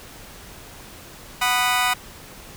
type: chord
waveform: 20% pulse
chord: B major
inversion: second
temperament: just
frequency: 740.8 / 987.8 / 1234.7 Hz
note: F#5 / B5 / D#6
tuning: +2 / 0 / -14 cents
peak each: -18 dBFS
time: 1.41-1.94 s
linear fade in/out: 10 ms
effects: pink hiss -42 dBFS RMS until 2.56 s